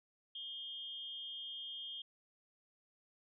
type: tone with amplitude modulation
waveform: sine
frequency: 3220 Hz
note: G7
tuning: 46 cents sharp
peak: -40 dBFS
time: 0.35-2.02 s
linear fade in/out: 5 ms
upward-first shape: sine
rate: 291 Hz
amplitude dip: 65%
effects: none